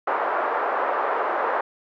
white band-pass noise, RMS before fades -24 dBFS, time 0.07-1.61 s, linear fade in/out 5 ms, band 440 to 1300 Hz, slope 24 dB/octave, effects none

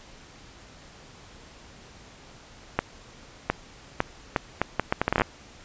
accelerating click train, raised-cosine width 0.5 ms, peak -6 dBFS, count 15, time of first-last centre 2.79-5.218 s, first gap 710 ms, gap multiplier 0.71, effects pink hiss -49 dBFS RMS until 5.64 s + resampled to 16000 Hz

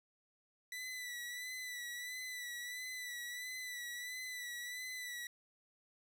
sawtooth tone with vibrato, 1975.5 Hz, B6, in tune, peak -39 dBFS, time 0.72-5.27 s, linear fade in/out 2 ms, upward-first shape sine, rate 1.5 Hz, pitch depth 42 cents each way, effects none

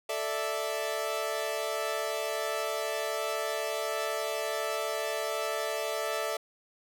sawtooth chord, A suspended fourth, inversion none, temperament equal, 440 / 587.3 / 659.3 Hz, A4 / D5 / E5, 0 / 0 / 0 cents, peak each -32 / -31 / -30 dBFS, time 0.09-6.37 s, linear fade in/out 5 ms, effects none

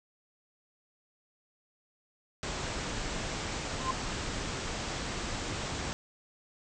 pink low-pass noise, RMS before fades -36 dBFS, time 2.43-5.93 s, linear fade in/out 0 ms, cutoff 8100 Hz, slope 96 dB/octave
sine tone with exponential growth, 1043 Hz, C6, 6 cents flat, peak -25 dBFS, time 3.73-3.91 s, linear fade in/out 5 ms, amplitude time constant 38 ms
effects none

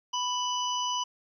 harmonic tone, 991 Hz, B5, 6 cents sharp, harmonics 1 / 3 / 5 / 6, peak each -30 / -32 / -43 / -36 dBFS, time 0.13-1.04 s, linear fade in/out 10 ms, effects 11-bit

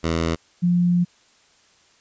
10% pulse / sine tone pair in turn, 82.41 / 175.89 Hz, E2 / F3, 0 / +13 cents, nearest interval octave + minor second, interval 1313 cents, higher second, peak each -12 / -15 dBFS, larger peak first, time 0.03-0.36 / 0.62-1.05 s, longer second, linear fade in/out 20 ms, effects white hiss -57 dBFS RMS until 2 s + resampled to 16000 Hz

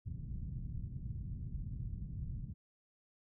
white low-pass noise, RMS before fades -42 dBFS, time 0.05-2.54 s, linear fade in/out 20 ms, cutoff 140 Hz, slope 24 dB/octave, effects none

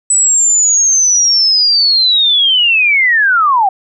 sine linear sweep, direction down, 7980 to 740 Hz, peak -7 dBFS, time 0.1-3.69 s, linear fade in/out 5 ms, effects none

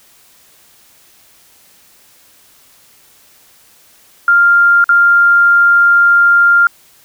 sine tone with dropouts, 1396.9 Hz, F6, in tune, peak -5 dBFS, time 4.28-6.67 s, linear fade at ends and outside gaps 2 ms, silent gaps 4.842-4.891 s, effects white hiss -47 dBFS RMS until 7.04 s

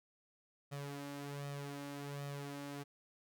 sawtooth tone with flanger, 142.1 Hz, C#3, 43 cents sharp, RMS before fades -45 dBFS, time 0.71-2.84 s, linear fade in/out 20 ms, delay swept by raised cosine 1.6 to 3.4 ms, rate 1.3 Hz, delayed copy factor +0.6, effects none

